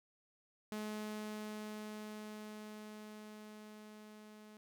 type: tone with level ramp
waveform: sawtooth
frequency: 213 Hz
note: G#3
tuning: 44 cents sharp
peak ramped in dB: -36 to -51 dBFS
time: 0.72-4.57 s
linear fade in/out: 0 ms
effects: none